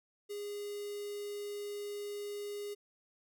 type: tone with notch filter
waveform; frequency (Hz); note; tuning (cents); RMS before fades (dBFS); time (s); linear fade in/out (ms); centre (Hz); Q
square; 410; G#4; -22; -41; 0.29-2.75; 20; 1400; 0.63
effects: none

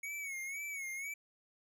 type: tone with vibrato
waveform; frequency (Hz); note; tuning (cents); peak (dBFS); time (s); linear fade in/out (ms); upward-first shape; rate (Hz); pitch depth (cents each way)
square; 2217; C#7; 0; -40; 0.03-1.14; 5; sine; 2; 83
effects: none

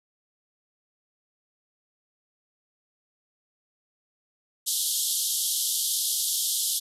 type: band-pass noise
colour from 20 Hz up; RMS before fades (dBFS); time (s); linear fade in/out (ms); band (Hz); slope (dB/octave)
white; -27; 4.66-6.8; 20; 3100 to 13000; 96
effects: none

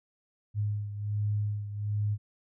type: beating tone pair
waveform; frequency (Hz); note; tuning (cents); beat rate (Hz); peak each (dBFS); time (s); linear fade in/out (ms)
sine; 103.83 / 105.13; G#2 / G#2; 0 / +22; 1.3; -29 / -35; 0.54-2.18; 50
effects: none

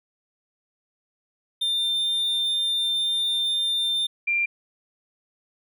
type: tone pair in turn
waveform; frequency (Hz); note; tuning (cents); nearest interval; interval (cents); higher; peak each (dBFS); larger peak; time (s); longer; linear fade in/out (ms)
triangle / sine; 3601 / 2379; A7 / D7; +39 / +22; perfect fifth; 717; first; -20; neither; 1.61-4.07 / 4.27-4.46; first; 10
effects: none

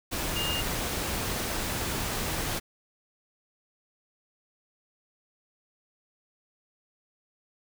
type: tone in noise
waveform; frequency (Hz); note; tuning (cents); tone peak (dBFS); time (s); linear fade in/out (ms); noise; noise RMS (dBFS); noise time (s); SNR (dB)
sine; 2827; F7; +20; -30; 0.35-0.62; 20; pink; -31; 0.11-2.6; -2
effects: none

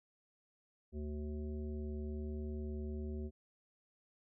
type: harmonic tone with a mistuned harmonic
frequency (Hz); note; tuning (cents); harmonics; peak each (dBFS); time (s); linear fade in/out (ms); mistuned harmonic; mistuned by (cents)
75.1; D2; +39; 1 / 3 / 5 / 7 / 9; -40 / -45 / -47 / -59 / -62; 0.92-3.31; 50; 9; -61
effects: none

